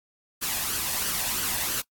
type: noise with flanger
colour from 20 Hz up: white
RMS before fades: -28 dBFS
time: 0.41-1.82 s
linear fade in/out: 20 ms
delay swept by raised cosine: 0.65 to 1.18 ms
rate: 3 Hz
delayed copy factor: +0.5
effects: noise-tail reverb RT60 0.1 s tail -23 dB re dry + AAC 64 kbps